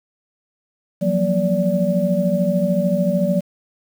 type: tone cluster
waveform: sine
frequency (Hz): 173.6 / 187.1 / 236.1 / 579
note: F3 / F#3 / A#3 / D5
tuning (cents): -10 / +20 / +22 / -25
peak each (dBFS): -22 / -19 / -25 / -20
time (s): 1.01-3.41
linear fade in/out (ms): 20
effects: 7-bit